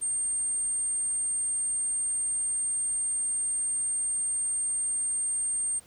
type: tone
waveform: sine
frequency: 8680 Hz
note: C#9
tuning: 37 cents flat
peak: -26 dBFS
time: 0.01-5.8 s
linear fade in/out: 20 ms
effects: pink hiss -57 dBFS RMS until 5.86 s